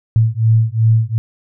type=beating tone pair; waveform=sine; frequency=110.8 / 113.5 Hz; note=A2 / A#2; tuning=+13 / -46 cents; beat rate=2.7 Hz; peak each=-13 dBFS; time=0.16-1.18 s; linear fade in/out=0 ms; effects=none